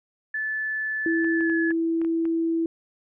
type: tone with pitch glide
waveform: sine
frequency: 1741 to 1707.1 Hz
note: A6 to G#6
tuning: -19 to +47 cents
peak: -25 dBFS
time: 0.34-1.72 s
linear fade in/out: 5 ms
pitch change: -34 cents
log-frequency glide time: 1.34-1.54 s
type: tone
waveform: sine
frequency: 329.6 Hz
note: E4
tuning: in tune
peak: -21 dBFS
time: 1.06-2.66 s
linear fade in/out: 2 ms
type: clicks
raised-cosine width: 0.5 ms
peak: -27 dBFS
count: 7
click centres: 1.245 / 1.408 / 1.498 / 1.707 / 2.016 / 2.048 / 2.254 s
effects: none